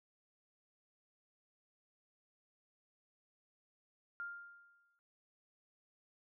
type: tone with exponential decay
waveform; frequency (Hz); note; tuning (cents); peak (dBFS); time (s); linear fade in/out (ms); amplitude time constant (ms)
sine; 1400; F6; +4; -39; 4.2-4.99; 0; 170
effects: noise-tail reverb RT60 0.1 s tail -24 dB re dry